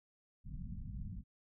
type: low-pass noise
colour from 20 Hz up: pink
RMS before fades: -44 dBFS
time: 0.44-1.24 s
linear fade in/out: 50 ms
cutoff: 210 Hz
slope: 48 dB/octave
effects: none